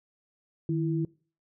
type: tone pair together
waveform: sine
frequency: 155.39 / 330.4 Hz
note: D#3 / E4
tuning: -2 / +4 cents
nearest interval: octave + minor second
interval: 1306 cents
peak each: -27 / -29 dBFS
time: 0.69-1.05 s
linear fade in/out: 2 ms
effects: noise-tail reverb RT60 0.4 s tail -23 dB re dry